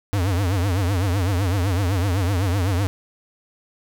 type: tone with vibrato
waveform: square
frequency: 93.8 Hz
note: F#2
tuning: 24 cents sharp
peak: -19 dBFS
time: 0.13-2.87 s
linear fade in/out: 0 ms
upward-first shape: triangle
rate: 7.9 Hz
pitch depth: 200 cents each way
effects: none